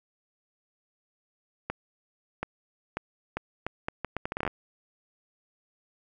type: accelerating click train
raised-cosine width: 0.5 ms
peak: -15 dBFS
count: 16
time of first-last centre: 1.7-4.477 s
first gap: 730 ms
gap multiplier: 0.74
effects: none